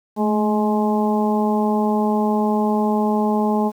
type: harmonic tone with a mistuned harmonic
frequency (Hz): 210.7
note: G#3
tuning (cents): +25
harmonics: 1 / 2 / 3 / 4 / 5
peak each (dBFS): -18 / -23 / -27 / -23 / -30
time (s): 0.16-3.72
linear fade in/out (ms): 50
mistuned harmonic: 1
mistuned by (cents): +38
effects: 8-bit